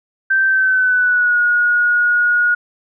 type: tone with pitch glide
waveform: sine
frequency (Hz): 1558 to 1445.3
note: G6 to F#6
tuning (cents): -11 to -41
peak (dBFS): -11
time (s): 0.3-2.55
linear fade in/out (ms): 10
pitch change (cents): -130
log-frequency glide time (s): 0.47-1.39
effects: none